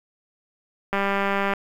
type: click train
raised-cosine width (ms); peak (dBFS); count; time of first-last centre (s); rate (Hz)
0.5; -9; 121; 0.93-1.536; 198
effects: 7-bit